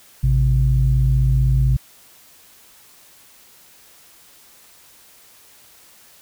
sine tone pair together, 55 / 130.81 Hz, A1 / C3, 0 / 0 cents, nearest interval octave + minor third, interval 1500 cents, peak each -15 dBFS, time 0.23-1.77 s, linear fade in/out 10 ms, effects tanh soft clip ceiling -6 dBFS + white hiss -49 dBFS RMS until 6.21 s

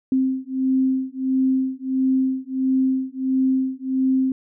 sine beating tone pair, 261.6 / 263.1 Hz, C4 / C4, 0 / +10 cents, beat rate 1.5 Hz, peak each -21 dBFS, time 0.12-4.32 s, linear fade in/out 2 ms, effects none

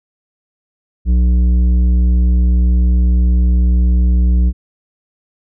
sine tone with tanh clipping, 60.9 Hz, B1, 24 cents flat, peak -10 dBFS, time 1.05-4.53 s, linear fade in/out 50 ms, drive 9 dB, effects none

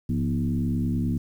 sine tone with frequency modulation, 170 Hz, F3, 46 cents flat, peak -22 dBFS, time 0.09-1.18 s, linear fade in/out 5 ms, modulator 69.6 Hz, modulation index 1.5, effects 9-bit

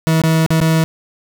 40% pulse tone with dropouts, 161 Hz, E3, 41 cents flat, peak -10 dBFS, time 0.07-0.84 s, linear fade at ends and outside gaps 0 ms, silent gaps 0.217-0.237 / 0.463-0.505 / 0.603-0.613 s, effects none

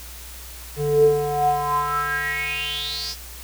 square tone with band-pass filter sweep, 146.4 Hz, D3, 5 cents flat, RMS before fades -22 dBFS, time 0.76-3.16 s, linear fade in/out 50 ms, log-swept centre 320 to 5300 Hz, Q 8.4, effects added 60 Hz sine -39 dBFS peak until 3.43 s + white hiss -40 dBFS RMS until 3.43 s

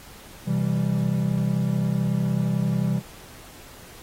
triangle chord, C major, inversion none, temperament equal with one note detuned, 128.94 / 164.81 / 196 Hz, C3 / E3 / G3, -25 / 0 / 0 cents, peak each -23 dBFS, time 0.45-3.02 s, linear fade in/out 50 ms, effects pink hiss -46 dBFS RMS until 4.02 s + AAC 48 kbps

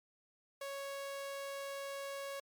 sawtooth tone, 554.4 Hz, C#5, in tune, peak -37 dBFS, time 0.61-2.4 s, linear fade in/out 5 ms, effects MP3 96 kbps

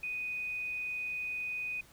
sine tone, 2489 Hz, D#7, in tune, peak -34 dBFS, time 0.03-1.81 s, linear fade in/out 5 ms, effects pink hiss -59 dBFS RMS until 1.92 s

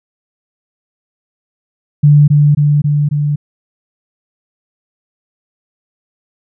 sine tone with echo, 146.83 Hz, D3, in tune, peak -3 dBFS, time 2.03-2.28 s, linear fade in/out 10 ms, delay 270 ms, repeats 4, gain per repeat -2 dB, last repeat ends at 3.36 s, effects none

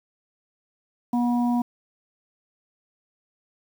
harmonic tone, 241.6 Hz, B3, 38 cents flat, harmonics 1 / 3 / 4, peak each -20 / -30 / -32 dBFS, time 1.13-1.62 s, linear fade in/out 5 ms, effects 8-bit

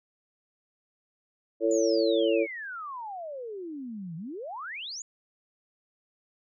harmonic tone, 112 Hz, A2, 31 cents sharp, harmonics 3 / 4 / 5, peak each -26 / -26 / -26 dBFS, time 1.6-2.47 s, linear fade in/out 50 ms
sine exponential two-way sweep, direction down then up, 7140 to 156 to 7140 Hz, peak -35 dBFS, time 1.71-5.02 s, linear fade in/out 2 ms, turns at 4.16 s
effects none

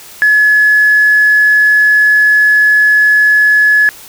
sine tone, 1703 Hz, G#6, 43 cents sharp, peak -4 dBFS, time 0.22-3.89 s, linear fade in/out 0 ms, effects tanh soft clip ceiling 0 dBFS + white hiss -34 dBFS RMS until 4.08 s

